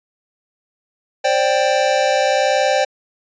square tone cluster, 529 / 590 / 782 Hz, C5 / D5 / G5, +19 / +8 / -4 cents, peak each -19 dBFS, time 1.24-2.85 s, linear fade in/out 10 ms, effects resampled to 16000 Hz

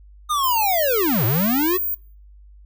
square linear two-way sweep, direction down then up, 1244.5 to 103.83 to 382.6 Hz, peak -19 dBFS, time 0.29-1.78 s, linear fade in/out 20 ms, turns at 1.25 s
sine tone, 15250 Hz, A#9, 38 cents sharp, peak -20 dBFS, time 0.43-1.95 s, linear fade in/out 10 ms
effects noise-tail reverb RT60 0.5 s tail -26 dB re dry + added 50 Hz sine -43 dBFS peak until 2.65 s

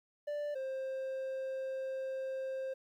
triangle tone pair in turn, 587.3 / 528.8 Hz, D5 / C5, 0 / +18 cents, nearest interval major second, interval 182 cents, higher first, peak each -33 / -34 dBFS, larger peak first, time 0.27-0.55 / 0.55-2.74 s, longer second, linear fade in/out 10 ms, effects 12-bit

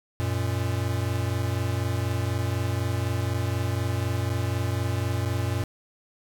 square tone pair together, 92.5 / 116.54 Hz, F#2 / A#2, 0 / 0 cents, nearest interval major third, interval 400 cents, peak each -28 dBFS, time 0.2-5.64 s, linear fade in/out 0 ms, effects none

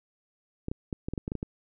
clicks, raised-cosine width 3 ms, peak -19 dBFS, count 10, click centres 0.684 / 0.715 / 0.928 / 1.085 / 1.136 / 1.178 / 1.279 / 1.319 / 1.353 / 1.429 s, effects none

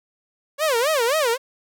sawtooth tone with vibrato, 540 Hz, C#5, 45 cents flat, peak -14 dBFS, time 0.58-1.38 s, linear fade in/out 50 ms, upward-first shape sine, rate 3.8 Hz, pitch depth 290 cents each way, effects none

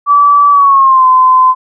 sine tone with pitch glide, 1153 to 1027.2 Hz, D6 to C6, -32 to -32 cents, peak -3 dBFS, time 0.06-1.55 s, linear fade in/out 50 ms, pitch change -200 cents, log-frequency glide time 0.51-1.06 s, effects none

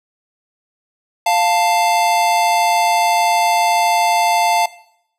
square tone pair together, 698.5 / 886.4 Hz, F5 / A5, 0 / +13 cents, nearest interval major third, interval 413 cents, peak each -16 dBFS, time 1.26-4.66 s, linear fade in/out 5 ms, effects noise-tail reverb RT60 0.7 s tail -18 dB re dry + low-pass 12000 Hz 12 dB/octave

